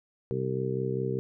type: harmonic tone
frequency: 65 Hz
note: C2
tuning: 11 cents flat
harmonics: 2 / 3 / 4 / 5 / 6 / 7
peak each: -32 / -36 / -41 / -40 / -32 / -34 dBFS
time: 0.31-1.19 s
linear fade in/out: 0 ms
effects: none